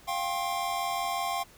square chord, F suspended second, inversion none, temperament equal with one note detuned, 698.5 / 784 / 1069.7 Hz, F5 / G5 / C6, 0 / 0 / +38 cents, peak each -34 dBFS, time 0.07-1.44 s, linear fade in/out 20 ms, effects pink hiss -55 dBFS RMS until 1.57 s

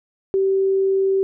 sine tone, 386.5 Hz, G4, 24 cents flat, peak -15 dBFS, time 0.34-1.23 s, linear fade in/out 0 ms, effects none

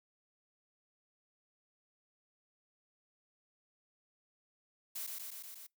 blue noise with echo, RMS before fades -41 dBFS, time 4.95-5.07 s, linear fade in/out 10 ms, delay 120 ms, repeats 5, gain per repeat -2 dB, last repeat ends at 5.67 s, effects noise-tail reverb RT60 0.2 s tail -26 dB re dry

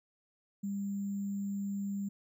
sine tone with sample-and-hold, 199.5 Hz, G3, 31 cents sharp, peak -33 dBFS, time 0.63-2.09 s, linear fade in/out 10 ms, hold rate 7350 Hz, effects none

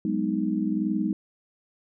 sine chord, G# minor seventh, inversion third, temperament just, 186.89 / 207.7 / 249.2 / 311.5 Hz, F#3 / G#3 / B3 / D#4, +18 / 0 / +16 / +2 cents, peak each -30 / -27 / -31 / -28 dBFS, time 0.05-1.13 s, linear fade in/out 2 ms, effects none

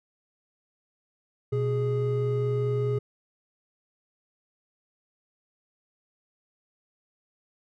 triangle tone pair together, 123.47 / 415.3 Hz, B2 / G#4, 0 / 0 cents, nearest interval octave + major sixth, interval 2100 cents, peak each -24 / -25 dBFS, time 1.52-2.99 s, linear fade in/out 10 ms, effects none

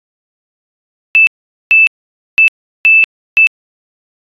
sine tone bursts at uneven times, 2637 Hz, E7, in tune, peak -3 dBFS, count 5, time 1.15-1.27 / 1.71-1.87 / 2.38-2.48 / 2.85-3.04 / 3.37-3.47 s, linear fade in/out 0 ms, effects AAC 32 kbps

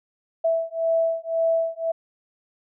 sine beating tone pair, 657 / 658.9 Hz, E5 / E5, -6 / -1 cents, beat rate 1.9 Hz, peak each -23 dBFS, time 0.44-1.92 s, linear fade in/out 10 ms, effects none

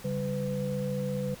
sine tone cluster, 140.2 / 195 / 502 Hz, C#3 / G3 / B4, +20 / -9 / +28 cents, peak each -33 / -33 / -33 dBFS, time 0.04-1.35 s, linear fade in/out 10 ms, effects pink hiss -48 dBFS RMS until 1.4 s

